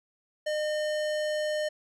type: tone with hard clipping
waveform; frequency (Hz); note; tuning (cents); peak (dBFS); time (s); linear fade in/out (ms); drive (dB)
sine; 608; D#5; -40; -29; 0.46-1.69; 10; 18
effects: none